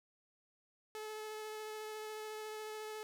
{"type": "tone with vibrato", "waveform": "sawtooth", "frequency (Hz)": 430.8, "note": "A4", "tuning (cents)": -37, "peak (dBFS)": -39, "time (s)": [0.95, 3.03], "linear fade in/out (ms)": 0, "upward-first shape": "sine", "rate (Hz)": 14, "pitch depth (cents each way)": 10, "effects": []}